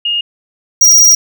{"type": "tone pair in turn", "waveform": ["sine", "square"], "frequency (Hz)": [2846, 5705], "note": ["F7", "F8"], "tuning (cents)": [32, 36], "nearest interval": "octave", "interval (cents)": 1204, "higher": "second", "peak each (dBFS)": [-12, -4], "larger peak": "second", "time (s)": [[0.05, 0.21], [0.81, 1.15]], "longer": "second", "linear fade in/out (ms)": 5, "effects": []}